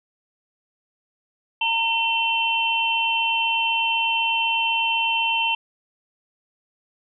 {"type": "tone cluster", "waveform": "sine", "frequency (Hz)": [916, 2708, 3092], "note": ["A#5", "E7", "G7"], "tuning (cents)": [-31, 46, -24], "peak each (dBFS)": [-24, -22, -25], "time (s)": [1.61, 5.55], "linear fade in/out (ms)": 5, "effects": []}